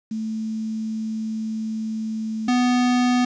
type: tone pair in turn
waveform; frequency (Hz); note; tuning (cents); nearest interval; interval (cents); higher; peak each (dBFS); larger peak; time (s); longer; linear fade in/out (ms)
sine / square; 220 / 247.6; A3 / B3; 0 / +5; major second; 205; second; -24 / -17; second; 0.11-2.48 / 2.48-3.25; first; 5
effects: resampled to 16000 Hz + 8-bit